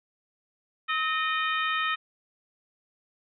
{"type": "harmonic tone with a mistuned harmonic", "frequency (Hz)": 614, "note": "D#5", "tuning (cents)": -23, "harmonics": [2, 3, 4, 5, 6], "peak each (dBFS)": [-28, -30, -33, -35, -37], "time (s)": [0.88, 1.96], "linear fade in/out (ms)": 20, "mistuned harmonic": 2, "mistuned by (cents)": 68, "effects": []}